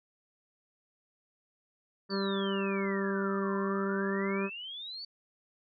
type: harmonic tone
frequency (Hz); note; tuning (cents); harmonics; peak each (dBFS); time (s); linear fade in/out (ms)
196; G3; 0; 1 / 2 / 3 / 5 / 6 / 7 / 8 / 9; -32 / -33 / -42 / -43 / -42 / -43 / -47 / -45; 2.09-4.5; 50
type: exponential two-way sweep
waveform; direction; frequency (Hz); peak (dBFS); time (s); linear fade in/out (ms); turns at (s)
sine; down then up; 4599 to 1003 to 4599; -39; 2.1-5.05; 5; 3.56
effects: none